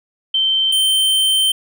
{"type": "tone pair in turn", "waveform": ["sine", "square"], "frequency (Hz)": [3110, 3110], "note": ["G7", "G7"], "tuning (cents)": [-14, -14], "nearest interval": "unison", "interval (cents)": 0, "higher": "neither", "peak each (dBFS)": -13, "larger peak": "neither", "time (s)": [[0.34, 0.72], [0.72, 1.52]], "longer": "second", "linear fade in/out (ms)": 5, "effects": []}